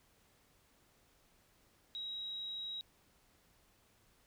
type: tone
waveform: sine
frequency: 3833 Hz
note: A#7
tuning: 47 cents sharp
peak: -40 dBFS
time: 1.95-2.81 s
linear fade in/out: 0 ms
effects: pink hiss -70 dBFS RMS until 4.26 s